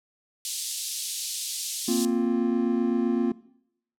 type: high-pass noise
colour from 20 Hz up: white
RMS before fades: -28 dBFS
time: 0.45-2.05 s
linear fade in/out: 0 ms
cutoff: 3400 Hz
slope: 24 dB/octave
type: chord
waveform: triangle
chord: Bb suspended second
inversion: none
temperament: equal with one note detuned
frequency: 233.8 / 261.6 / 349.2 Hz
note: Bb3 / C4 / F4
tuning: +5 / 0 / 0 cents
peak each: -23 / -25 / -25 dBFS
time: 1.88-3.32 s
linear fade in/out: 5 ms
effects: noise-tail reverb RT60 0.7 s tail -19 dB re dry + low-pass 10000 Hz 12 dB/octave